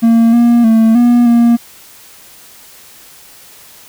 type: tone with pitch steps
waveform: triangle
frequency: 229.4 / 236.9 / 223.8 / 240.6 / 235.4 Hz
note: A#3 / A#3 / A3 / B3 / A#3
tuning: -28 / +28 / +30 / -45 / +17 cents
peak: -3 dBFS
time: 0.02-1.57 s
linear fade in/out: 20 ms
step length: 310 ms
effects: white hiss -39 dBFS RMS until 3.88 s